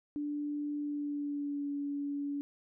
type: tone with pitch glide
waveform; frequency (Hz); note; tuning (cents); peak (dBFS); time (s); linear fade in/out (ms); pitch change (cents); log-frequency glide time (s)
sine; 293.1 to 285.2; D4 to C#4; -3 to +49; -33; 0.16-2.41; 0; -48; 0.78-1.7
effects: none